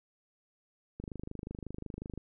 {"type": "click train", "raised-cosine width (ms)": 3, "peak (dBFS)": -27, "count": 31, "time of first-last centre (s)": [1, 2.176], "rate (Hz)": 25.5, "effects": []}